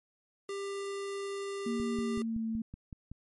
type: tone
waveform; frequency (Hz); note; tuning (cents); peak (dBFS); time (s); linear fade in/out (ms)
square; 397; G4; +22; -36; 0.49-2.22; 2
type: tone with pitch glide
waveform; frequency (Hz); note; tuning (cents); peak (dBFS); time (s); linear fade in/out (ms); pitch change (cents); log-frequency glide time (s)
sine; 233.1 to 224; A#3 to A3; 0 to +31; -31; 1.66-2.62; 5; -69; 1.91-2.43
type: click train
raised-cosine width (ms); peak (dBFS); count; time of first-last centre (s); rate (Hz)
5; -31; 8; 1.8-3.116; 5.32
effects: MP3 48 kbps